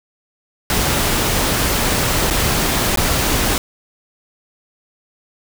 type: noise with dropouts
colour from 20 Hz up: pink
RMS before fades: -17 dBFS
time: 0.7-3.58 s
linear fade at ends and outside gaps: 1 ms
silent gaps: 2.302-2.308 / 2.959-2.973 s
effects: none

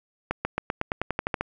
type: accelerating click train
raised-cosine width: 0.5 ms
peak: -10 dBFS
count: 12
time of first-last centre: 0.31-1.41 s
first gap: 140 ms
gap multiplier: 0.93
effects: none

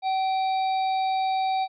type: harmonic tone with a mistuned harmonic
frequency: 762 Hz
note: G5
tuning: 49 cents flat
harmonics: 1 / 3 / 5 / 6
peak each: -22 / -38 / -38 / -44 dBFS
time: 0.02-1.68 s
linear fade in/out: 50 ms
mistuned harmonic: 3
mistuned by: +49 cents
effects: none

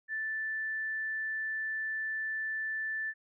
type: tone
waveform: sine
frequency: 1760 Hz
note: A6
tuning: in tune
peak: -32 dBFS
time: 0.08-3.14 s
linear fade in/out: 50 ms
effects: none

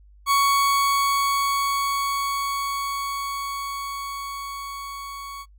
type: tone with level ramp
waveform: 40% pulse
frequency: 1116 Hz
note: C#6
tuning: 11 cents sharp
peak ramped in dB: -15 to -33 dBFS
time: 0.26-5.46 s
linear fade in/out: 50 ms
effects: noise-tail reverb RT60 0.1 s tail -21 dB re dry + added 50 Hz sine -48 dBFS peak until 5.58 s

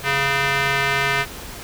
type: tone with band-pass filter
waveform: square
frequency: 138.59 Hz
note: C#3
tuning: in tune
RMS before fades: -20 dBFS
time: 0.03-1.26 s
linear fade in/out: 50 ms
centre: 2000 Hz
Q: 1.6
effects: pink hiss -35 dBFS RMS until 1.63 s

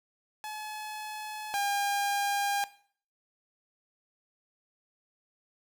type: tone pair in turn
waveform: sawtooth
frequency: 855 / 805.8 Hz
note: A5 / G5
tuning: -50 / +48 cents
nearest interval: minor second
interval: 102 cents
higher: first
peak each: -33 / -24 dBFS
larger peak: second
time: 0.44-1.54 / 1.54-2.64 s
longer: neither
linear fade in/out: 0 ms
effects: noise-tail reverb RT60 0.5 s tail -17 dB re dry

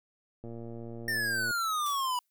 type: click train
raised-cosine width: 2 ms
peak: -30 dBFS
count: 125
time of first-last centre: 0.44-1.509 s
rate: 116 Hz
type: exponential sweep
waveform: square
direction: down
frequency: 1834 to 974 Hz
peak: -29 dBFS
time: 1.08-2.19 s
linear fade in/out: 2 ms
type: noise with exponential decay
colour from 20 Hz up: blue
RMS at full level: -41 dBFS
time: 1.86-2.3 s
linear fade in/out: 0 ms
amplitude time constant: 95 ms
effects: none

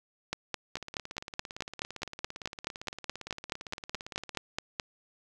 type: two click trains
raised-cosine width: 0.2 ms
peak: -23 / -14 dBFS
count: 64 / 22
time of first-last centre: 0.77-4.35 / 0.33-4.798 s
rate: 17.6 / 4.7 Hz
effects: none

